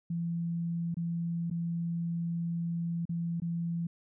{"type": "tone with dropouts", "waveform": "sine", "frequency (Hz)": 169.1, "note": "E3", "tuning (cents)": 44, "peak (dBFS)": -30, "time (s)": [0.1, 3.87], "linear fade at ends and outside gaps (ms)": 5, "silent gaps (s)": [[0.944, 0.968], [1.501, 1.511], [3.054, 3.092], [3.401, 3.419]], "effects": []}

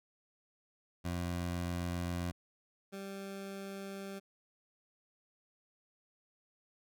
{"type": "tone pair in turn", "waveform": "20% pulse", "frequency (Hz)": [87.5, 195.93], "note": ["F2", "G3"], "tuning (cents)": [4, -1], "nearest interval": "octave + major second", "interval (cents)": 1395, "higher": "second", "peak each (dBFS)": [-30, -37], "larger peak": "first", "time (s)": [[1.04, 2.32], [2.92, 4.2]], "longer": "neither", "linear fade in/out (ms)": 20, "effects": []}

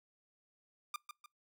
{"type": "tone with echo", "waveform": "sawtooth", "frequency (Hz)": 1200, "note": "D6", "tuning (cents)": 37, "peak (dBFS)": -33, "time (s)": [0.94, 0.96], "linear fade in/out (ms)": 2, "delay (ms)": 150, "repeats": 2, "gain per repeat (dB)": -8, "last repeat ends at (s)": 1.26, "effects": ["noise-tail reverb RT60 0.2 s tail -25 dB re dry"]}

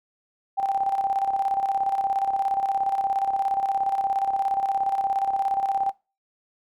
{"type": "tone with tremolo", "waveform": "sine", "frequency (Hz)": 784, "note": "G5", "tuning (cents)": 0, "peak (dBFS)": -19, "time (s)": [0.57, 5.92], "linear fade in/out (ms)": 20, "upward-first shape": "square", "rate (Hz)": 17, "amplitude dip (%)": 55, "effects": ["noise-tail reverb RT60 0.3 s tail -22 dB re dry"]}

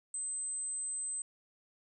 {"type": "tone", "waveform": "sine", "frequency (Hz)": 8180, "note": "C9", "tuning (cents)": -40, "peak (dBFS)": -35, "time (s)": [0.14, 1.22], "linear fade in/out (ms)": 2, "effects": []}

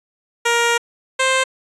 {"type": "tone pair in turn", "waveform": "10% pulse", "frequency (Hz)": [470, 524.7], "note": ["A#4", "C5"], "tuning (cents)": [14, 5], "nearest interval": "major second", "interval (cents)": 191, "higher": "second", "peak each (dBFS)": -6, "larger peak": "neither", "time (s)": [[0.45, 0.78], [1.19, 1.44]], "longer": "first", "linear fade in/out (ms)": 10, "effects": ["resampled to 24000 Hz"]}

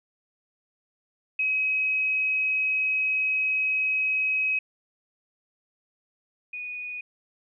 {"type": "tone pair in turn", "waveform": "sine", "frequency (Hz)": [2543, 2472], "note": ["D#7", "D#7"], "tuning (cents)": [37, -12], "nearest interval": "unison", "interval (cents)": 49, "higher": "first", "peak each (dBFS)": [-22, -32], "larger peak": "first", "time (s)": [[1.39, 4.59], [6.53, 7.01]], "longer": "first", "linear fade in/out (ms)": 5, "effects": []}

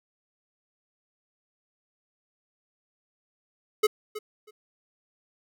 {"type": "tone with echo", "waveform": "square", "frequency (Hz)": 426.2, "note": "G#4", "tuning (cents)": 45, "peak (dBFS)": -18, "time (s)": [3.83, 3.87], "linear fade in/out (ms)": 10, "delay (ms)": 320, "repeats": 2, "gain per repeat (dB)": -15, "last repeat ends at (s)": 4.51, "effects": []}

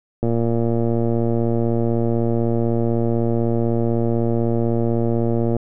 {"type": "click train", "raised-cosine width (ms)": 2, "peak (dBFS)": -8, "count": 620, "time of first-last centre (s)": [0.23, 5.566], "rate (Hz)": 116, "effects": []}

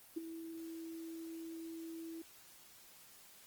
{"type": "tone with ADSR envelope", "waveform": "sine", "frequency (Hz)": 328.1, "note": "E4", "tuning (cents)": -8, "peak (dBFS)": -33, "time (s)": [0.16, 2.22], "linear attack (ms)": 14, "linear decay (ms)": 11, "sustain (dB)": -11, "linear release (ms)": 5, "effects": ["white hiss -60 dBFS RMS until 3.46 s", "Opus 24 kbps"]}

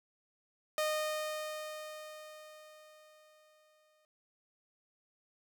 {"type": "tone with exponential decay", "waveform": "sawtooth", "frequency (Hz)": 615, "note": "D#5", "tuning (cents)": -20, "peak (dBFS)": -26, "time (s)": [0.78, 4.05], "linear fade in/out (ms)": 1, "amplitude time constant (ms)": 710, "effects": []}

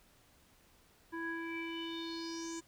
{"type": "tone with low-pass filter sweep", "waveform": "square", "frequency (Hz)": 331.2, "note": "E4", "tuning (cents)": 8, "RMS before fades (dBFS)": -41, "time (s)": [1.12, 2.61], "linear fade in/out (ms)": 20, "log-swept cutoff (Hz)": [1400, 7300], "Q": 7, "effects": ["pink hiss -66 dBFS RMS until 2.67 s"]}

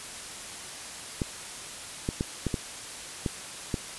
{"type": "clicks", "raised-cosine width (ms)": 3, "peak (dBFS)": -14, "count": 7, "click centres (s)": [1.218, 2.089, 2.209, 2.467, 2.542, 3.262, 3.742], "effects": ["white hiss -40 dBFS RMS until 3.98 s", "resampled to 24000 Hz"]}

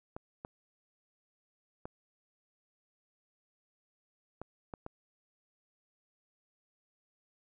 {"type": "clicks", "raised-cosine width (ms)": 1, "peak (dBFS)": -27, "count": 6, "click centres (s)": [0.165, 0.449, 1.855, 4.416, 4.738, 4.864], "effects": []}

